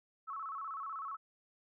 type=tone with vibrato; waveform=sine; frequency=1205 Hz; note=D6; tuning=44 cents sharp; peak=-39 dBFS; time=0.27-1.17 s; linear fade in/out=20 ms; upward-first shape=square; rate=16 Hz; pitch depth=140 cents each way; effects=none